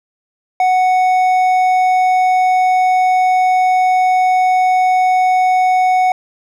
triangle tone with hard clipping, 740 Hz, F#5, in tune, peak -11 dBFS, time 0.6-6.12 s, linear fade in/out 2 ms, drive 9 dB, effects none

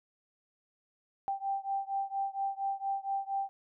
sine beating tone pair, 784 / 788.3 Hz, G5 / G5, 0 / +9 cents, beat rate 4.3 Hz, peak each -34 / -35 dBFS, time 1.28-3.49 s, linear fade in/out 0 ms, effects none

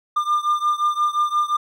triangle beating tone pair, 1199 / 1204.7 Hz, D6 / D6, +36 / +44 cents, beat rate 5.7 Hz, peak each -18 / -20 dBFS, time 0.16-1.57 s, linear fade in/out 10 ms, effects none

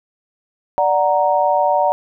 sine chord, D augmented, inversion none, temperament equal, 587.3 / 740 / 932.3 Hz, D5 / F#5 / A#5, 0 / 0 / 0 cents, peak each -17 dBFS, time 0.78-1.92 s, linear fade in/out 0 ms, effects none

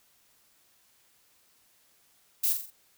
violet noise with echo, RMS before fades -26 dBFS, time 2.43-2.53 s, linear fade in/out 10 ms, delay 44 ms, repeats 4, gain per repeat -6 dB, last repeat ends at 2.706 s, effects white hiss -65 dBFS RMS until 2.97 s

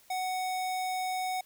square tone, 743 Hz, F#5, 7 cents sharp, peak -31 dBFS, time 0.1-1.41 s, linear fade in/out 5 ms, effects white hiss -61 dBFS RMS until 1.45 s

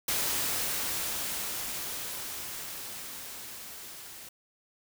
white noise with level ramp, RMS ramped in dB -29 to -46 dBFS, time 0.08-4.29 s, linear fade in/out 5 ms, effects none

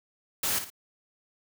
white noise with echo, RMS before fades -28 dBFS, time 0.43-0.59 s, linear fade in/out 5 ms, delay 56 ms, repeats 2, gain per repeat -9 dB, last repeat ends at 0.702 s, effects none

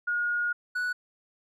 sine / triangle tone pair in turn, 1436 / 1475.5 Hz, F6 / F#6, +48 / -5 cents, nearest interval unison, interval 47 cents, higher second, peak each -25 dBFS, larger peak neither, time 0.07-0.53 / 0.75-0.93 s, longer first, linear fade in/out 10 ms, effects none

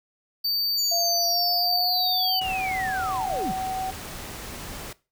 square tone, 4600 Hz, D8, 37 cents flat, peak -23 dBFS, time 0.44-2.4 s, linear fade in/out 10 ms
sine linear sweep, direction down, 7040 to 125.6 Hz, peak -28 dBFS, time 0.77-3.53 s, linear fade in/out 20 ms
sine tone with pitch glide, 681 to 755.6 Hz, F5 to F#5, -44 to +36 cents, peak -27 dBFS, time 0.91-3.91 s, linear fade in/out 10 ms, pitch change +180 cents, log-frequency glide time 1.03-2.5 s
pink noise, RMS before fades -37 dBFS, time 2.41-4.93 s, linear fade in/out 5 ms
effects noise-tail reverb RT60 0.3 s tail -20 dB re dry

